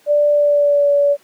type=tone with pitch glide; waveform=sine; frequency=587.3 to 572.2 Hz; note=D5 to D5; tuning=0 to -45 cents; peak=-10 dBFS; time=0.06-1.17 s; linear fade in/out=50 ms; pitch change=-45 cents; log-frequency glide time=0.3-0.91 s; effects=pink hiss -52 dBFS RMS until 1.23 s + high-pass 300 Hz 12 dB/octave